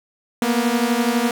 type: beating tone pair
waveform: sawtooth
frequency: 231.7 / 243.7 Hz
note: A#3 / B3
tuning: -10 / -23 cents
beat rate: 12 Hz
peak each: -16 dBFS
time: 0.42-1.31 s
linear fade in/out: 2 ms
effects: none